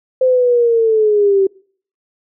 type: linear sweep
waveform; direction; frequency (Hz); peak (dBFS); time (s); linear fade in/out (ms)
sine; down; 519 to 382.4; -9; 0.21-1.47; 5
effects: noise-tail reverb RT60 0.5 s tail -24 dB re dry